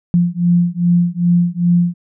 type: beating tone pair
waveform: sine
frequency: 173 / 175.5 Hz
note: F3 / F3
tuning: -16 / +9 cents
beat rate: 2.5 Hz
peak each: -14 dBFS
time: 0.14-1.94 s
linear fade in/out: 0 ms
effects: none